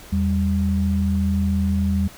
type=tone pair together; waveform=sine; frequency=82.41 / 196 Hz; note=E2 / G3; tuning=0 / 0 cents; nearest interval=octave + minor third; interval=1500 cents; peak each=-20 dBFS; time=0.12-2.08 s; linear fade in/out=10 ms; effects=pink hiss -43 dBFS RMS until 2.17 s